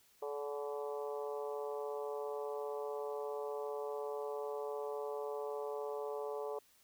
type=harmonic tone with a mistuned harmonic; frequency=143.8 Hz; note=D3; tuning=36 cents flat; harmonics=3 / 4 / 5 / 6 / 7 / 8; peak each=-40 / -44 / -50 / -49 / -51 / -53 dBFS; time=0.22-6.59 s; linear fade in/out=5 ms; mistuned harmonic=5; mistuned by=+48 cents; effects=white hiss -68 dBFS RMS until 6.83 s